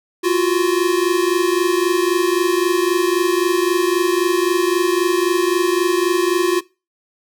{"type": "tone pair together", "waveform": "square", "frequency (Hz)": [345.1, 368.9], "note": ["F4", "F#4"], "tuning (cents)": [-21, -5], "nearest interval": "minor second", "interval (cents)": 116, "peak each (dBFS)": -18, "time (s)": [0.23, 6.61], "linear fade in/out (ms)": 20, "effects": ["noise-tail reverb RT60 0.3 s tail -22 dB re dry"]}